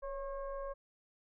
sine tone with frequency modulation, 554.4 Hz, C#5, in tune, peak -38 dBFS, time 0.02-0.74 s, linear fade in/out 20 ms, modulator 531 Hz, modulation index 0.92, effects none

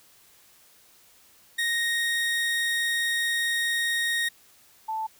30% pulse / sine tone pair in turn, 1864.7 / 880 Hz, A#6 / A5, 0 / 0 cents, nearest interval octave + minor second, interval 1300 cents, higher first, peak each -21 / -27 dBFS, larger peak first, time 1.58-4.29 / 4.88-5.07 s, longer first, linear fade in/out 10 ms, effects white hiss -57 dBFS RMS until 5.19 s

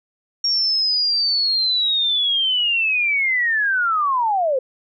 sine linear sweep, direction down, 5580 to 496.8 Hz, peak -16 dBFS, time 0.44-4.59 s, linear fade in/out 5 ms, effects none

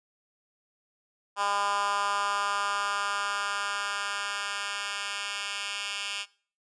10% pulse tone with high-pass filter sweep, 202 Hz, G#3, 48 cents flat, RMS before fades -31 dBFS, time 1.36-6.26 s, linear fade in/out 50 ms, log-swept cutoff 970 to 2400 Hz, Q 2.2, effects noise-tail reverb RT60 0.4 s tail -19 dB re dry + resampled to 22050 Hz

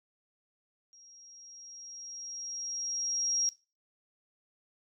sine tone with level ramp, 5620 Hz, F8, 10 cents sharp, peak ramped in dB -55 to -26 dBFS, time 0.93-3.49 s, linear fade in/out 0 ms, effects noise-tail reverb RT60 0.3 s tail -17 dB re dry

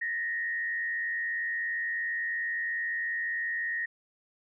sine tone with frequency modulation, 1863 Hz, A#6, 2 cents flat, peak -29 dBFS, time 0.01-3.86 s, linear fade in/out 10 ms, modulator 88.6 Hz, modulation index 0.71, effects none

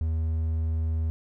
triangle tone, 80.2 Hz, E2, 47 cents flat, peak -22 dBFS, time 0.01-1.1 s, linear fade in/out 0 ms, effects none

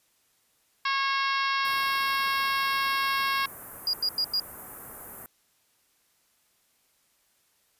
harmonic tone, 546 Hz, C#5, 26 cents flat, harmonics 2 / 3 / 4 / 5 / 6 / 7 / 8 / 9 / 10, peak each -27 / -31 / -33 / -35 / -37 / -38 / -39 / -40 / -41 dBFS, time 0.85-3.46 s, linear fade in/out 5 ms
white band-stop noise, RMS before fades -40 dBFS, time 1.65-5.26 s, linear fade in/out 0 ms, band 1500 to 11000 Hz, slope 24 dB/octave
sine tone bursts, 4852 Hz, D#8, 44 cents flat, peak -23 dBFS, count 4, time 3.87-4.399 s, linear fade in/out 2 ms, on 64 ms, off 91 ms
effects white hiss -68 dBFS RMS until 7.79 s + resampled to 32000 Hz

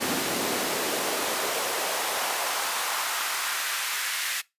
pink noise with high-pass filter sweep, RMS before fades -28 dBFS, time 0-4.42 s, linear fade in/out 20 ms, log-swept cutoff 250 to 1900 Hz, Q 1.3, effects noise-tail reverb RT60 0.2 s tail -21 dB re dry + resampled to 32000 Hz

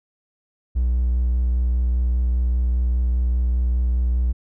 triangle tone with vibrato, 61.2 Hz, B1, 15 cents flat, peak -14 dBFS, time 0.75-4.33 s, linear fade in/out 20 ms, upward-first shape sine, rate 5 Hz, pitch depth 16 cents each way, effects tanh soft clip ceiling -11 dBFS

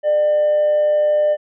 triangle tone with amplitude modulation, 599 Hz, D5, 34 cents sharp, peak -8 dBFS, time 0.03-1.37 s, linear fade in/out 50 ms, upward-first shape sine, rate 169 Hz, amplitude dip 30%, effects tanh soft clip ceiling -9 dBFS + resampled to 8000 Hz

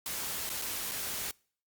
white noise with dropouts, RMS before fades -36 dBFS, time 0.06-1.31 s, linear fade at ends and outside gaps 1 ms, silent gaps 0.493-0.5 / 0.616-0.62 / 0.913-0.917 s, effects noise-tail reverb RT60 0.5 s tail -26 dB re dry + Opus 48 kbps

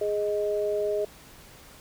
sine tone pair together, 415.3 / 623.2 Hz, G#4 / D#5, 0 / +3 cents, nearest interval perfect fifth, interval 703 cents, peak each -26 / -28 dBFS, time 0.01-1.05 s, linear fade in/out 5 ms, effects pink hiss -50 dBFS RMS until 1.8 s

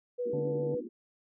sine tone with vibrato, 485.6 Hz, B4, 29 cents flat, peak -30 dBFS, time 0.18-0.81 s, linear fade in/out 20 ms, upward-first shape sine, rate 7.4 Hz, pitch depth 24 cents each way
white band-pass noise, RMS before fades -41 dBFS, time 0.25-0.89 s, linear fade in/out 20 ms, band 210 to 390 Hz, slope 96 dB/octave
harmonic tone, 145.4 Hz, D3, 17 cents flat, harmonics 1 / 2 / 3 / 4 / 5 / 6, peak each -35 / -45 / -51 / -51 / -55 / -55 dBFS, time 0.33-0.75 s, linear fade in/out 5 ms
effects none

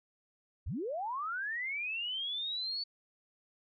sine linear sweep, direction up, 43.65 to 4492 Hz, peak -34 dBFS, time 0.66-2.84 s, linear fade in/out 10 ms, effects none

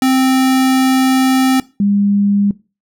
square / sine tone pair in turn, 261.6 / 201.9 Hz, C4 / G#3, 0 / -49 cents, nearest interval major third, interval 449 cents, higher first, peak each -10 dBFS, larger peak neither, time 0.02-1.6 / 1.8-2.51 s, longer first, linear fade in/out 2 ms, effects noise-tail reverb RT60 0.3 s tail -20 dB re dry

